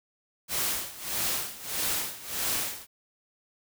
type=noise with tremolo; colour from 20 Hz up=white; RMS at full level=-28 dBFS; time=0.48-2.87 s; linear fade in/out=50 ms; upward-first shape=sine; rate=1.6 Hz; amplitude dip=85%; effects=none